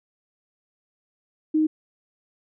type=tone; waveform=sine; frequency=311.1 Hz; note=D#4; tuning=in tune; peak=-17 dBFS; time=1.54-1.67 s; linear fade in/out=10 ms; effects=none